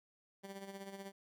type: tone with tremolo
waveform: 15% pulse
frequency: 196 Hz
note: G3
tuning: in tune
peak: -38 dBFS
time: 0.43-1.12 s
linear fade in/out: 20 ms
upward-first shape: sine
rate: 16 Hz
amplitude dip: 60%
effects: none